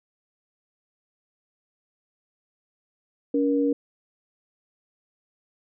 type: tone pair together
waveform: sine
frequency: 283.1 / 473.3 Hz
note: C#4 / A#4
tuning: +37 / +26 cents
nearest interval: major sixth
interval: 889 cents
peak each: -21 / -24 dBFS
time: 3.34-3.73 s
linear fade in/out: 5 ms
effects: none